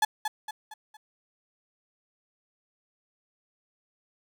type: tone with echo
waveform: 35% pulse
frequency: 858 Hz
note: A5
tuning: 44 cents flat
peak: -18 dBFS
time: 0.02-0.05 s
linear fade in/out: 5 ms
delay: 230 ms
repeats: 4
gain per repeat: -7 dB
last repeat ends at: 0.97 s
effects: none